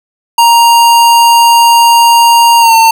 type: tone with pitch glide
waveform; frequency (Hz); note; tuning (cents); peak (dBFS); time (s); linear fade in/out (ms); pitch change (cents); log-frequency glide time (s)
square; 935 to 903.7; A#5 to A5; +5 to +46; -3; 0.38-2.91; 5; -59; 2.59-2.75
effects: none